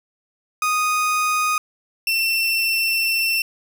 30% pulse tone pair in turn, 1242 / 2693 Hz, D#6 / E7, -3 / +36 cents, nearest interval octave + minor second, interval 1339 cents, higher second, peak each -15 dBFS, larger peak neither, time 0.62-1.58 / 2.07-3.42 s, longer second, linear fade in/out 2 ms, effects none

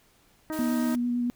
harmonic tone, 313.2 Hz, D#4, 11 cents sharp, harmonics 1 / 2 / 3 / 4 / 5 / 6, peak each -31 / -37 / -41 / -43 / -45 / -47 dBFS, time 0.5-0.95 s, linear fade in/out 0 ms
white noise, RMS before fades -42 dBFS, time 0.52-0.96 s, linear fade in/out 10 ms
sine tone with vibrato, 242.4 Hz, B3, 32 cents flat, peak -24 dBFS, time 0.59-1.3 s, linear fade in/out 0 ms, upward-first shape square, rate 8.9 Hz, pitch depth 11 cents each way
effects pink hiss -62 dBFS RMS until 1.35 s

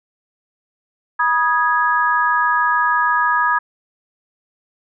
sine chord, G# minor, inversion first, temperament equal with one note detuned, 970.8 / 1244.5 / 1661.2 Hz, B5 / D#6 / G#6, -30 / 0 / 0 cents, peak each -18 dBFS, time 1.19-3.59 s, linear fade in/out 10 ms, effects none

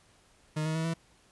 40% pulse tone with pitch steps, 154.4 / 157.83 / 161.33 / 164.91 Hz, D#3 / D#3 / E3 / E3, -13 / +25 / -37 / +1 cents, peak -28 dBFS, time 0.56-0.94 s, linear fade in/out 10 ms, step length 95 ms, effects pink hiss -63 dBFS RMS until 1.31 s + resampled to 24000 Hz

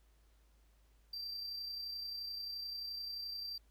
triangle tone with amplitude modulation, 4699 Hz, D8, in tune, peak -38 dBFS, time 1.13-3.58 s, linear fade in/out 5 ms, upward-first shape sine, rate 31.5 Hz, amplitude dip 35%, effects added 53 Hz sine -65 dBFS peak until 3.7 s + pink hiss -75 dBFS RMS until 3.7 s

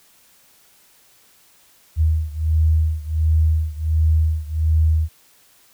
sine beating tone pair, 78.5 / 79.9 Hz, D#2 / D#2, +16 / +47 cents, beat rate 1.4 Hz, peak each -17 / -19 dBFS, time 1.96-5.09 s, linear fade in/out 50 ms, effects white hiss -54 dBFS RMS until 5.73 s

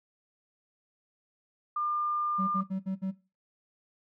sine tone, 1200 Hz, D6, 37 cents sharp, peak -28 dBFS, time 1.76-2.61 s, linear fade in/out 5 ms
triangle tone bursts, 190.2 Hz, F#3, 48 cents sharp, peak -27 dBFS, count 5, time 2.38-3.116 s, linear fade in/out 20 ms, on 100 ms, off 59 ms
effects noise-tail reverb RT60 0.3 s tail -18 dB re dry

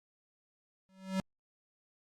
square tone with exponential growth, 190 Hz, F#3, 46 cents sharp, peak -28 dBFS, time 0.89-1.2 s, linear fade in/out 0 ms, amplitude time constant 67 ms, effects low-pass 9000 Hz 12 dB/octave + Opus 48 kbps

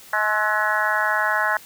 harmonic tone with a mistuned harmonic, 212.2 Hz, G#3, 38 cents sharp, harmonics 3 / 4 / 5 / 6 / 7 / 8 / 9, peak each -28 / -26 / -26 / -29 / -24 / -24 / -29 dBFS, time 0.13-1.57 s, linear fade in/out 2 ms, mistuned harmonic 6, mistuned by +57 cents, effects white hiss -45 dBFS RMS until 1.65 s

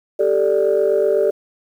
sine chord, G suspended second, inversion none, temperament equal, 392 / 440 / 587.3 Hz, G4 / A4 / D5, 0 / 0 / 0 cents, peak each -17 dBFS, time 0.19-1.31 s, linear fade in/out 10 ms, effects tanh soft clip ceiling -7 dBFS + 8-bit

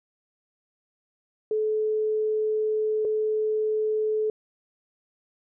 sine tone pair in turn, 431.4 / 431.4 Hz, A4 / A4, -34 / -34 cents, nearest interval unison, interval 0 cents, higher neither, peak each -22 dBFS, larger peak neither, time 1.51-3.05 / 3.05-4.3 s, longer first, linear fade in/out 2 ms, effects none

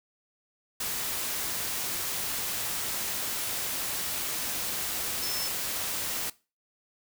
sine tone in noise, 5274 Hz, E8, in tune, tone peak -34 dBFS, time 5.22-5.48 s, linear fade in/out 5 ms, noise white, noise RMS -32 dBFS, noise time 0.8-6.3 s, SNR -5 dB, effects noise-tail reverb RT60 0.3 s tail -20 dB re dry

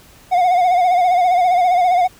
triangle tone with vibrato, 720 Hz, F#5, 47 cents flat, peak -9 dBFS, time 0.31-2.08 s, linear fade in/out 20 ms, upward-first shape sine, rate 15 Hz, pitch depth 64 cents each way, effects pink hiss -46 dBFS RMS until 2.19 s

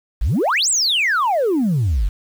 sine exponential two-way sweep, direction up then down, 41.48 to 8372 to 41.48 Hz, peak -13 dBFS, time 0.21-2.09 s, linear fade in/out 10 ms, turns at 0.69 s, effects tanh soft clip ceiling -12 dBFS + 7-bit

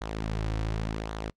sawtooth tone with flanger, 54 Hz, A1, 32 cents flat, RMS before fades -32 dBFS, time 0.01-1.3 s, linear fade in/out 5 ms, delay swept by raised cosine 0.38 to 4.88 ms, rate 0.89 Hz, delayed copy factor -0.55, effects noise-tail reverb RT60 0.1 s tail -25 dB re dry + low-pass 6000 Hz 12 dB/octave

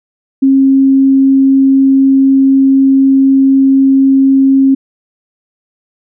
sine tone, 269.6 Hz, C#4, 48 cents flat, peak -4 dBFS, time 0.42-4.75 s, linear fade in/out 10 ms, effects none

